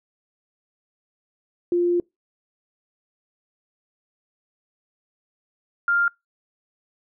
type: tone pair in turn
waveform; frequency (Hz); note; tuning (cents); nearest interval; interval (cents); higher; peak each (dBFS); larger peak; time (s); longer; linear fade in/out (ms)
sine; 349.6 / 1398.4; F4 / F6; +2 / +2; 2 octaves; 2400; second; -17; neither; 1.72-2 / 5.88-6.08; first; 2
effects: noise-tail reverb RT60 0.2 s tail -26 dB re dry